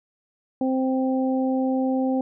harmonic tone, 261.3 Hz, C4, 2 cents flat, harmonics 1 / 2 / 3, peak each -21 / -27 / -31 dBFS, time 0.61-2.21 s, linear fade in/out 2 ms, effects none

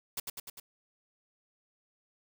white noise with echo, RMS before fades -35 dBFS, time 0.17-0.2 s, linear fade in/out 5 ms, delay 100 ms, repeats 4, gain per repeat -3 dB, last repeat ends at 0.6 s, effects none

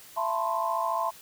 sine tone cluster, 671 / 887 / 1009 / 1063 Hz, E5 / A5 / B5 / C6, +31 / +14 / +37 / +27 cents, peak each -31 dBFS, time 0.16-1.11 s, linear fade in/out 20 ms, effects white hiss -50 dBFS RMS until 1.21 s

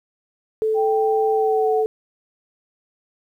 sine tone, 437.5 Hz, A4, 10 cents flat, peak -17 dBFS, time 0.62-1.86 s, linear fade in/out 0 ms
sine tone with pitch glide, 784 to 740 Hz, G5 to F#5, 0 to 0 cents, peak -21 dBFS, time 0.74-1.85 s, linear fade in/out 50 ms, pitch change -100 cents, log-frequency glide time 1.32-1.73 s
effects 9-bit

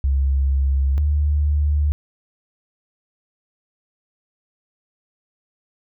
sine tone pair in turn, 68 / 73.74 Hz, C#2 / D2, -33 / +8 cents, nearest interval minor second, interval 141 cents, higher second, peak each -15 dBFS, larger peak neither, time 0.04-0.98 / 0.98-1.92 s, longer neither, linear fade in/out 0 ms, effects none

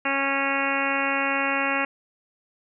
harmonic tone, 275.2 Hz, C#4, 12 cents flat, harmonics 1 / 2 / 3 / 4 / 5 / 6 / 7 / 8 / 9 / 10, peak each -31 / -31 / -31 / -31 / -31 / -31 / -31 / -31 / -31 / -31 dBFS, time 0.05-1.85 s, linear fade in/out 5 ms, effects none

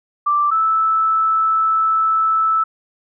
sine tone pair in turn, 1174.7 / 1312.5 Hz, D6 / E6, 0 / -8 cents, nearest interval major second, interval 192 cents, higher second, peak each -13 dBFS, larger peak neither, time 0.26-0.51 / 0.51-2.64 s, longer second, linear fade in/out 10 ms, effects none

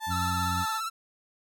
35% pulse tone with tremolo, 880 Hz, A5, in tune, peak -28 dBFS, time 0-0.81 s, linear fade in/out 50 ms, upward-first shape triangle, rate 5.1 Hz, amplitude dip 25%
harmonic tone, 89.8 Hz, F2, 49 cents sharp, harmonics 1 / 2 / 3, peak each -31 / -35 / -40 dBFS, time 0.06-0.66 s, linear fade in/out 50 ms
45% pulse tone with vibrato, 1324 Hz, E6, 7 cents sharp, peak -30 dBFS, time 0.1-0.9 s, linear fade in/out 20 ms, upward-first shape triangle, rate 17 Hz, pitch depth 53 cents each way
effects none

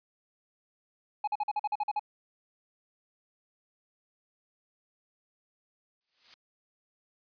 triangle tone bursts, 839 Hz, G#5, 17 cents sharp, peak -25 dBFS, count 10, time 1.24-1.995 s, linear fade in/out 5 ms, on 35 ms, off 45 ms
blue noise with exponential growth, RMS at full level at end -42 dBFS, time 6.01-6.34 s, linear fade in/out 0 ms, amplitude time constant 70 ms
effects resampled to 11025 Hz

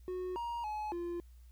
triangle tone with pitch steps, 366.1 / 943 / 850 / 346.4 Hz, F#4 / A#5 / G#5 / F4, -18 / +20 / +40 / -14 cents, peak -34 dBFS, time 0.08-1.2 s, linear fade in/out 0 ms, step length 280 ms, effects added 60 Hz sine -53 dBFS peak until 1.51 s + white hiss -73 dBFS RMS until 1.51 s

